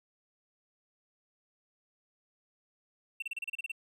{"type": "tone bursts", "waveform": "triangle", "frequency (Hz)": 2700, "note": "E7", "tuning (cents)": 41, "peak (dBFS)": -32, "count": 10, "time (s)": [3.2, 3.718], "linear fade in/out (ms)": 5, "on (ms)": 23, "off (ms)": 32, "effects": []}